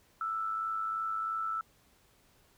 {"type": "tone with amplitude modulation", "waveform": "sine", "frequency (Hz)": 1323, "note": "E6", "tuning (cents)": 6, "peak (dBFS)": -29, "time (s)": [0.21, 1.61], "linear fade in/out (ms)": 2, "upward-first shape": "sine", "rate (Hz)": 103, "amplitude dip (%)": 50, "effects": ["pink hiss -66 dBFS RMS until 2.57 s"]}